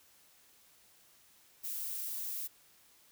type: noise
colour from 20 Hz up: violet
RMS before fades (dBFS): -39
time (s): 1.63-2.48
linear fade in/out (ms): 20
effects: white hiss -64 dBFS RMS until 3.11 s